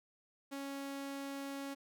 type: tone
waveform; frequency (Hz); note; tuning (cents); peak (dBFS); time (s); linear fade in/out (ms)
sawtooth; 276.8; C#4; -2; -37; 0.51-1.75; 20
effects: none